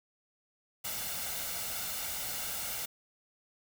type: noise with comb filter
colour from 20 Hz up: white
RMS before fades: -37 dBFS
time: 0.84-2.86 s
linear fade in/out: 10 ms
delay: 1.4 ms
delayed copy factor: +0.55
effects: none